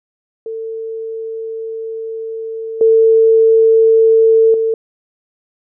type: tone with level steps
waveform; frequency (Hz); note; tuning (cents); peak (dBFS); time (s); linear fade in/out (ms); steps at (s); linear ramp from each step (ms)
sine; 447.9; A4; +31; -21 / -6 / -12; 0.46-4.74; 2; 2.81 / 4.54; 2
effects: none